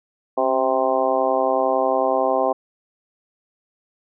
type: harmonic tone with a mistuned harmonic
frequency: 130.81 Hz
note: C3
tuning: in tune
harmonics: 2 / 3 / 4 / 5 / 6 / 7 / 8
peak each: -29 / -26 / -22 / -22 / -23 / -30 / -26 dBFS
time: 0.37-2.53 s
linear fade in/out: 10 ms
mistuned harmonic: 2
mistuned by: +56 cents
effects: none